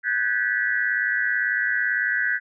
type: tone cluster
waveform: sine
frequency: 1498 / 1596 / 1716 / 1949 Hz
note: F#6 / G6 / A6 / B6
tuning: +21 / +31 / -44 / -23 cents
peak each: -26 dBFS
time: 0.03-2.4 s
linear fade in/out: 50 ms
effects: none